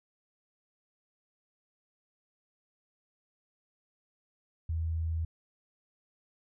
sine tone, 81.4 Hz, E2, 21 cents flat, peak -29 dBFS, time 4.69-5.25 s, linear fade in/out 5 ms, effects none

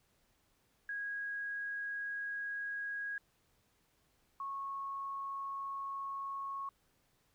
sine tone pair in turn, 1647 / 1099.2 Hz, G#6 / C#6, -15 / -15 cents, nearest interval perfect fifth, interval 700 cents, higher first, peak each -37 / -38 dBFS, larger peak first, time 0.89-3.18 / 4.4-6.69 s, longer neither, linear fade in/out 2 ms, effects pink hiss -74 dBFS RMS until 7.34 s

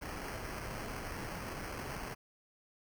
pink noise with sample-and-hold, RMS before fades -42 dBFS, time 0.01-2.15 s, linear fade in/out 20 ms, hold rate 3675 Hz, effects none

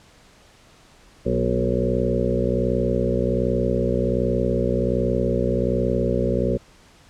harmonic tone with a mistuned harmonic, 61.3 Hz, B1, 12 cents flat, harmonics 1 / 2 / 3 / 4 / 6 / 7 / 8 / 9, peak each -27 / -27 / -27 / -27 / -27 / -27 / -27 / -27 dBFS, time 1.25-6.58 s, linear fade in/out 20 ms, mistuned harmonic 3, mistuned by +38 cents, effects pink hiss -52 dBFS RMS until 7.09 s + low-pass 8000 Hz 12 dB/octave

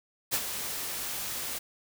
white noise with ADSR envelope, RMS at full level -26 dBFS, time 0.31-1.59 s, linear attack 31 ms, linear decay 53 ms, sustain -9 dB, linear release 12 ms, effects none

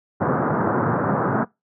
pink band-pass noise, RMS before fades -21 dBFS, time 0.2-1.45 s, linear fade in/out 20 ms, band 110 to 1500 Hz, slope 48 dB/octave, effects noise-tail reverb RT60 0.2 s tail -23 dB re dry

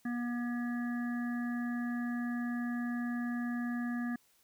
harmonic tone, 240.7 Hz, B3, 44 cents flat, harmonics 1 / 3 / 5 / 7 / 8, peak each -33 / -48 / -50 / -44 / -54 dBFS, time 0.05-4.16 s, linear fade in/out 5 ms, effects white hiss -69 dBFS RMS until 4.43 s

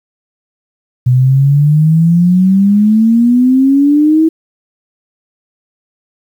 sine exponential sweep, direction up, 123.4 to 325.1 Hz, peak -5 dBFS, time 1.06-4.29 s, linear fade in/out 10 ms, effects 7-bit

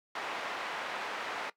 pink band-pass noise, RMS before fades -38 dBFS, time 0.15-1.5 s, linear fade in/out 5 ms, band 680 to 2400 Hz, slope 12 dB/octave, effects noise-tail reverb RT60 0.1 s tail -18 dB re dry

